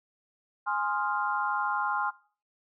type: chord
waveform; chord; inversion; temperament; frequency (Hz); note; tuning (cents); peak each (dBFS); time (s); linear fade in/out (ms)
sine; F minor seventh; first; equal; 830.6 / 1046.5 / 1244.5 / 1396.9; Ab5 / C6 / Eb6 / F6; 0 / 0 / 0 / 0; -31 / -31 / -37 / -32; 0.66-2.11; 20
effects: noise-tail reverb RT60 0.4 s tail -19 dB re dry